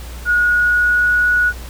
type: tone with pitch glide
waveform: sine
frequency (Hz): 1448 to 1463.1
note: F#6 to F#6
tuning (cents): -38 to -20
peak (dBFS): -11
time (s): 0.25-1.53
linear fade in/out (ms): 50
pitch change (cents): +18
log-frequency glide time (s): 0.38-1.23
effects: added 60 Hz sine -29 dBFS peak until 1.69 s + pink hiss -37 dBFS RMS until 1.69 s